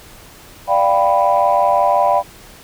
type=chord; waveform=sine; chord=G dominant seventh; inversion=second; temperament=equal; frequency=587.3 / 698.5 / 784 / 987.8 Hz; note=D5 / F5 / G5 / B5; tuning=0 / 0 / 0 / 0 cents; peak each=-16 dBFS; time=0.67-2.23 s; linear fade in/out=50 ms; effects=tanh soft clip ceiling -3 dBFS + pink hiss -41 dBFS RMS until 2.63 s